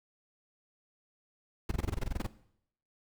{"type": "noise bursts", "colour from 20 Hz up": "brown", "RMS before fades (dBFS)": -31, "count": 13, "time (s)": [1.69, 2.267], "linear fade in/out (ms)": 5, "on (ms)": 25, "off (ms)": 21, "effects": ["noise-tail reverb RT60 0.7 s tail -17 dB re dry"]}